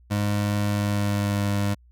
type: tone with pitch glide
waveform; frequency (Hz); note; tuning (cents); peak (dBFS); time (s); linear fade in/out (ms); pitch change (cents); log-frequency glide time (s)
25% pulse; 103 to 101.29; G#2 to G#2; -14 to -43; -18; 0.1-1.75; 20; -29; 0.66-1.46
effects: added 60 Hz sine -51 dBFS peak until 1.91 s